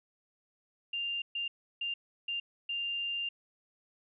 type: tone bursts at uneven times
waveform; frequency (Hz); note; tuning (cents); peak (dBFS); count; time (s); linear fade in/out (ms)
sine; 2794; F7; 0; -32; 5; 0.93-1.22 / 1.35-1.48 / 1.81-1.94 / 2.28-2.4 / 2.69-3.29; 5
effects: none